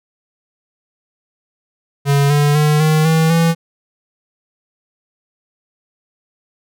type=tone with pitch steps; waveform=square; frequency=141.2 / 145.84 / 150.64 / 155.59 / 160.7 / 165.99 Hz; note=C#3 / D3 / D3 / D#3 / E3 / E3; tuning=+32 / -12 / +44 / 0 / -44 / +12 cents; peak=-11 dBFS; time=2.05-3.55 s; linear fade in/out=50 ms; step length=250 ms; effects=none